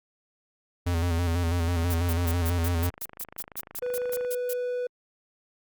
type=tone with vibrato; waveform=square; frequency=85.5 Hz; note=F2; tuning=36 cents flat; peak=-24 dBFS; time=0.86-2.9 s; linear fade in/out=10 ms; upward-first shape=square; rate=6.1 Hz; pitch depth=47 cents each way
type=click train; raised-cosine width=0.5 ms; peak=-28 dBFS; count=67; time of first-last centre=1.71-4.248 s; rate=26 Hz
type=noise bursts; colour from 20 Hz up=violet; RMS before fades=-33 dBFS; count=15; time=1.9-4.535 s; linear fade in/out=5 ms; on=45 ms; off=140 ms
type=tone; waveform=triangle; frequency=493.9 Hz; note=B4; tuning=in tune; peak=-25 dBFS; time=3.82-4.87 s; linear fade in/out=5 ms
effects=Opus 48 kbps